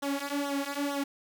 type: tone with flanger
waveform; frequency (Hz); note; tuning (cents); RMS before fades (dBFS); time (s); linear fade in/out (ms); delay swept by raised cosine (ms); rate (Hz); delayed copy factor
sawtooth; 282.3; C#4; +32; -32; 0.02-1.04; 10; 0.41 to 3.91; 2.2; -0.9
effects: 9-bit